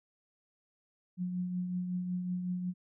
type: tone with tremolo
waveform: sine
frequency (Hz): 180.3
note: F#3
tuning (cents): -45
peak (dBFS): -30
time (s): 1.17-2.74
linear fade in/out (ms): 50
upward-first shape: triangle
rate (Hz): 5.4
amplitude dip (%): 45
effects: none